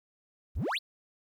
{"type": "exponential sweep", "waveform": "triangle", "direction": "up", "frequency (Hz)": [45, 4790], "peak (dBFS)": -27, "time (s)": [0.55, 0.79], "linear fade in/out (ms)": 20, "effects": ["11-bit"]}